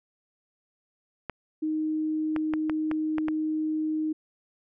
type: clicks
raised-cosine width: 0.5 ms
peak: -17 dBFS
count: 7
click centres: 1.297 / 2.363 / 2.537 / 2.697 / 2.914 / 3.183 / 3.284 s
type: tone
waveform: sine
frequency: 311.1 Hz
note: D#4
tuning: in tune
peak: -25 dBFS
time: 1.62-4.13 s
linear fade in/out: 10 ms
effects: none